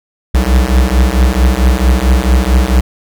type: beating tone pair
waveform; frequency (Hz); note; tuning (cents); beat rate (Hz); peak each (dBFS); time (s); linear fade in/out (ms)
square; 60.8 / 65.3; B1 / C2; -26 / -3; 4.5; -11; 0.34-2.81; 10
effects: none